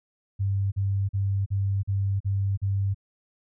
sine tone bursts, 98.5 Hz, G2, 9 cents sharp, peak -22 dBFS, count 7, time 0.39-2.946 s, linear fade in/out 20 ms, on 330 ms, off 41 ms, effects none

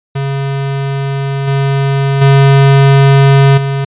square tone with level steps, 137.7 Hz, C#3, 11 cents flat, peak -14 / -10 / -4 / -13 dBFS, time 0.15-3.85 s, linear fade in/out 10 ms, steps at 1.47 / 2.21 / 3.57 s, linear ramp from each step 10 ms, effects resampled to 8000 Hz

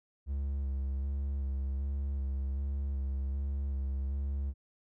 triangle tone with vibrato, 68.5 Hz, C#2, 20 cents flat, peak -29 dBFS, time 0.26-4.54 s, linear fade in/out 50 ms, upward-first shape square, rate 1.3 Hz, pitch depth 24 cents each way, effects none

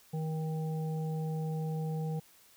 harmonic tone, 157.9 Hz, D#3, 26 cents sharp, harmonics 1 / 3 / 5, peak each -32 / -42 / -46 dBFS, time 0.13-2.2 s, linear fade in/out 10 ms, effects white hiss -61 dBFS RMS until 2.56 s

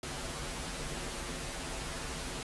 pink noise with comb filter, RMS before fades -39 dBFS, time 0.03-2.43 s, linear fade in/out 2 ms, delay 9.8 ms, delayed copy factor -0.95, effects resampled to 24000 Hz

